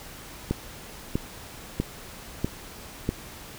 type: click train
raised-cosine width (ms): 3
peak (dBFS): -11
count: 5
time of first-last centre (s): 0.51-3.091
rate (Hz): 1.55
effects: pink hiss -43 dBFS RMS until 3.58 s